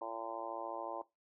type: harmonic tone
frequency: 113.9 Hz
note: A#2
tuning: 40 cents flat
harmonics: 3 / 4 / 5 / 6 / 7 / 8 / 9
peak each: -49 / -51 / -45 / -48 / -47 / -45 / -47 dBFS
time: 0.01-1.02 s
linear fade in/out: 5 ms
effects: noise-tail reverb RT60 0.2 s tail -18 dB re dry